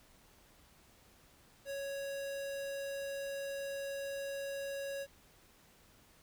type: tone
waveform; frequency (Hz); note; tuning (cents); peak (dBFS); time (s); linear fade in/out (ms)
square; 554.4; C#5; 0; -39; 1.65-5.07; 50
effects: pink hiss -64 dBFS RMS until 6.22 s